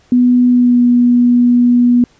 sine tone with pitch glide, 246.9 to 243.1 Hz, B3 to B3, 0 to -27 cents, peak -6 dBFS, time 0.12-2.04 s, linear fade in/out 2 ms, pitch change -27 cents, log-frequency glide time 0.48-0.81 s, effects pink hiss -51 dBFS RMS until 2.19 s + resampled to 16000 Hz

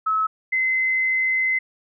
sine tone pair in turn, 1293 / 2053 Hz, E6 / C7, -34 / -33 cents, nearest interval minor sixth, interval 801 cents, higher second, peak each -18 dBFS, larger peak neither, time 0.06-0.27 / 0.52-1.59 s, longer second, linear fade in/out 10 ms, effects none

